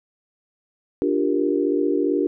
sine chord, G minor seventh, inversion second, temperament equal, 293.7 / 349.2 / 392 / 466.2 Hz, D4 / F4 / G4 / Bb4, 0 / 0 / 0 / 0 cents, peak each -22 / -24 / -23 / -26 dBFS, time 1.02-2.27 s, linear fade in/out 0 ms, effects none

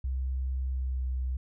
sine tone with pitch glide, 65 to 63.88 Hz, C2 to C2, -11 to -41 cents, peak -28 dBFS, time 0.04-1.37 s, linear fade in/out 5 ms, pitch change -30 cents, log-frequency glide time 0.68-1.05 s, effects none

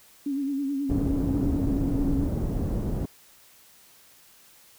sine tone with vibrato, 277.9 Hz, C#4, 4 cents sharp, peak -25 dBFS, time 0.26-2.28 s, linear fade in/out 5 ms, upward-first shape sine, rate 9.3 Hz, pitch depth 62 cents each way
pink low-pass noise, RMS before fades -27 dBFS, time 0.89-3.06 s, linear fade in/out 10 ms, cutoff 340 Hz, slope 12 dB/octave
effects white hiss -55 dBFS RMS until 4.78 s

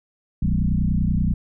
sine tone with frequency modulation, 114.2 Hz, A#2, 35 cents flat, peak -17 dBFS, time 0.42-1.34 s, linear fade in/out 5 ms, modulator 30.3 Hz, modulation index 3.3, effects none

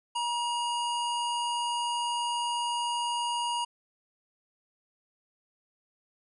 harmonic tone with a mistuned harmonic, 953 Hz, A#5, 38 cents sharp, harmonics 1 / 3 / 5 / 7 / 9 / 10, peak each -29 / -34 / -43 / -45 / -49 / -44 dBFS, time 0.15-3.65 s, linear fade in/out 10 ms, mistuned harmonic 9, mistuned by -15 cents, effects none

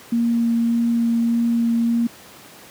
sine tone with vibrato, 233.1 Hz, A#3, in tune, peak -15 dBFS, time 0.12-2.07 s, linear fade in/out 5 ms, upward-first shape sine, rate 1.7 Hz, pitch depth 8 cents each way, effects pink hiss -43 dBFS RMS until 2.7 s + high-pass 150 Hz 12 dB/octave

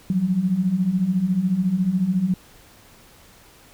sine beating tone pair, 174.3 / 188.3 Hz, F3 / F#3, -3 / +31 cents, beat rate 14 Hz, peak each -24 / -19 dBFS, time 0.1-2.34 s, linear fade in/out 2 ms, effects pink hiss -50 dBFS RMS until 3.73 s

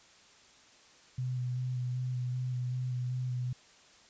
sine tone with vibrato, 125.6 Hz, B2, 30 cents sharp, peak -31 dBFS, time 1.18-3.53 s, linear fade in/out 5 ms, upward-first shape square, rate 2.6 Hz, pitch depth 16 cents each way, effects white hiss -59 dBFS RMS until 4.09 s + resampled to 16000 Hz

